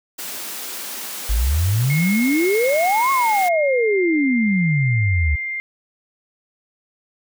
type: high-pass noise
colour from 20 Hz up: white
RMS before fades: -30 dBFS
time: 0.18-3.49 s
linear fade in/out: 10 ms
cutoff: 170 Hz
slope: 96 dB/octave
type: exponential two-way sweep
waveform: sine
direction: up then down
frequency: 49 to 1108.7 to 70.4 Hz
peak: -15 dBFS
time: 1.29-5.36 s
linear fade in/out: 10 ms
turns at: 3.11 s
type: tone with pitch glide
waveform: sine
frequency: 2163 to 2103 Hz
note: C#7 to C7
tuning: -43 to +8 cents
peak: -23 dBFS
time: 1.9-5.6 s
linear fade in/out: 0 ms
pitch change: -49 cents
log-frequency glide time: 3.17-4 s
effects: none